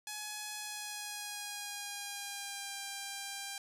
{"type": "tone with pitch glide", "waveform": "5% pulse", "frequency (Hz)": [843, 795.7], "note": ["G#5", "G5"], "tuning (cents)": [26, 26], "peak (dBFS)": -28, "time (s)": [0.07, 3.58], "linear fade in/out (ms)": 2, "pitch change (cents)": -100, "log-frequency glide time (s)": [0.57, 2.79], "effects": []}